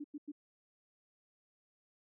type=tone bursts; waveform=sine; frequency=293.6 Hz; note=D4; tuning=in tune; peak=-40 dBFS; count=3; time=0-0.319 s; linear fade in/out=10 ms; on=43 ms; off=95 ms; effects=none